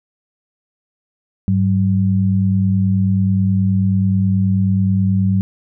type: tone pair together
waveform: sine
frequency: 100.65 / 190 Hz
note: G2 / F#3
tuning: +46 / +46 cents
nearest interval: major seventh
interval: 1100 cents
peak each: -15 dBFS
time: 1.48-5.41 s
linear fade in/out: 0 ms
effects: none